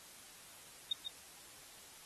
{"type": "tone with echo", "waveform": "sine", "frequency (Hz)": 3688, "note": "A#7", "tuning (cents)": -19, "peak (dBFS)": -30, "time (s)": [0.91, 0.93], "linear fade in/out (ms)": 5, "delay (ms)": 150, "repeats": 1, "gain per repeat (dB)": -6, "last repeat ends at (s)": 1.08, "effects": ["white hiss -56 dBFS RMS until 2.05 s", "AAC 32 kbps"]}